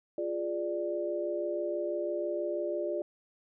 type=chord; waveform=sine; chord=D diminished; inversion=first; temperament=equal with one note detuned; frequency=349.2 / 415.3 / 590.4 Hz; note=F4 / Ab4 / D5; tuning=0 / 0 / +9 cents; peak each=-34 / -38 / -33 dBFS; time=0.18-3.02 s; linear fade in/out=2 ms; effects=none